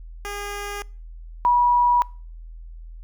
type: tone pair in turn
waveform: 10% pulse / sine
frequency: 407.7 / 969.7 Hz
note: G#4 / B5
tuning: -32 / -32 cents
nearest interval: octave + minor third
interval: 1500 cents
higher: second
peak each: -21 / -14 dBFS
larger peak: second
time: 0.25-0.82 / 1.45-2.02 s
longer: neither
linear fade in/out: 0 ms
effects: noise-tail reverb RT60 0.4 s tail -25 dB re dry + added 41 Hz sine -36 dBFS peak until 3.03 s